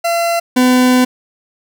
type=tone pair in turn; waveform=40% pulse; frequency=680 / 252.2 Hz; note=F5 / B3; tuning=-46 / +36 cents; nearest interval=octave + perfect fourth; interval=1718 cents; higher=first; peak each=-12 / -7 dBFS; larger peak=second; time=0.04-0.4 / 0.56-1.05 s; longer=second; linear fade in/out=10 ms; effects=none